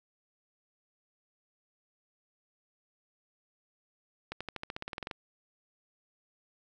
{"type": "accelerating click train", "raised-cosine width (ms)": 0.3, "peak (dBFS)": -21, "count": 14, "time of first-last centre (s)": [4.32, 5.112], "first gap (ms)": 86, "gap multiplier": 0.94, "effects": []}